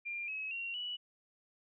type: tone with pitch steps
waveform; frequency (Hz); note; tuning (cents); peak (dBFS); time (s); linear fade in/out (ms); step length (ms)
sine; 2393 / 2565 / 2749 / 2946; D7 / E7 / F7 / F#7; +32 / -48 / -28 / -8; -37; 0.05-0.97; 20; 230
effects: none